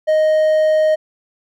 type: tone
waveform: triangle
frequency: 622.3 Hz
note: D#5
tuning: in tune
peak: -9 dBFS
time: 0.07-0.96 s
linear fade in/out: 20 ms
effects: none